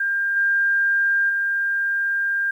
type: tone with level steps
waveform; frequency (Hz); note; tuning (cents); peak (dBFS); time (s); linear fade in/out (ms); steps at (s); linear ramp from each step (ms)
sine; 1599; G6; +34; -19 / -16 / -19; 0-2.51; 5; 0.36 / 1.29; 10
effects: 9-bit